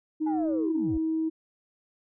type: tone with pitch glide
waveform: sine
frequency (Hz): 311.6 to 320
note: D#4 to D#4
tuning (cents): +3 to +49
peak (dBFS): -24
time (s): 0.2-1.3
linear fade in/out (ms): 20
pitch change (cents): +46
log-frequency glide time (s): 0.32-0.49
type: linear sweep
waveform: sine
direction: down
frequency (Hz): 860 to 38.98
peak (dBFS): -30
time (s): 0.26-0.98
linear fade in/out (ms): 10
effects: tanh soft clip ceiling -18 dBFS